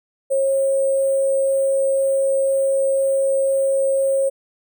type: tone with sample-and-hold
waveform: sine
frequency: 542 Hz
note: C#5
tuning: 39 cents flat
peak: -15 dBFS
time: 0.3-4.3 s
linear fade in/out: 20 ms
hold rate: 8820 Hz
effects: none